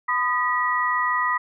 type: tone cluster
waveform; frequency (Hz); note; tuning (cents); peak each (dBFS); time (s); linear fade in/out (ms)
sine; 1006 / 1234 / 1932; B5 / D#6 / B6; +32 / -15 / -39; -24; 0.08-1.38; 10
effects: none